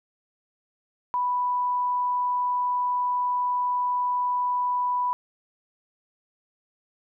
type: tone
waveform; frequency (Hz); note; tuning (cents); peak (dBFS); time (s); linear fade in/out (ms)
sine; 988; B5; 0; -22; 1.14-5.13; 0
effects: none